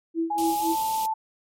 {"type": "tone with tremolo", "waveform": "sine", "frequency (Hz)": 329.6, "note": "E4", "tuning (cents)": 0, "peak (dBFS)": -21, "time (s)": [0.14, 0.76], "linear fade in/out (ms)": 50, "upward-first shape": "sine", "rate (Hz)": 3.9, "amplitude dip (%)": 95}
{"type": "tone with pitch glide", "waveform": "sine", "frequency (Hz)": [830.6, 880], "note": ["G#5", "A5"], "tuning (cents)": [0, 0], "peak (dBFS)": -23, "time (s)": [0.3, 1.14], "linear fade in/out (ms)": 10, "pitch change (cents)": 100, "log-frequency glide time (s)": [0.58, 0.71]}
{"type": "band-stop noise", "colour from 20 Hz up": "white", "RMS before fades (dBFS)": -35, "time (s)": [0.38, 1.06], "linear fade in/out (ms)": 0, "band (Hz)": [1100, 2500], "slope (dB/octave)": 48}
{"effects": ["MP3 64 kbps"]}